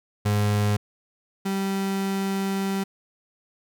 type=tone pair in turn; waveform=35% pulse; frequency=103.83 / 194.65 Hz; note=G#2 / G3; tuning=0 / -12 cents; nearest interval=major seventh; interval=1088 cents; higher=second; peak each=-18 / -22 dBFS; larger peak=first; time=0.25-0.77 / 1.45-2.84 s; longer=second; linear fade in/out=10 ms; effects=none